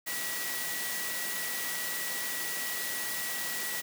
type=tone in noise; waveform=sine; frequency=1934 Hz; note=B6; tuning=37 cents flat; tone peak=-38 dBFS; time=0.06-3.82 s; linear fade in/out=20 ms; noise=white; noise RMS=-35 dBFS; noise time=0.06-3.82 s; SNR=-6 dB; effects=high-pass 150 Hz 12 dB/octave